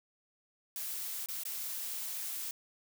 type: noise with dropouts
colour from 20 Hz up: blue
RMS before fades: -39 dBFS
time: 0.76-2.51 s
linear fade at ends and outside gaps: 1 ms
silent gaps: 1.26-1.286 / 1.435-1.452 s
effects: none